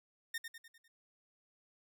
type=tone with echo; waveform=sawtooth; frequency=1830 Hz; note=A#6; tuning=32 cents flat; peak=-33 dBFS; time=0.34-0.38 s; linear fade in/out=5 ms; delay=100 ms; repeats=5; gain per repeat=-6 dB; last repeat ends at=0.88 s; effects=none